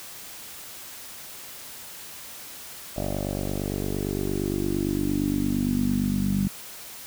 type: tone with low-pass filter sweep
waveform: 10% pulse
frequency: 48.76 Hz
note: G1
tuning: 8 cents flat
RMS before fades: -26 dBFS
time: 2.96-6.48 s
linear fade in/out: 10 ms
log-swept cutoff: 600 to 200 Hz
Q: 5.8
effects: white hiss -41 dBFS RMS until 7.06 s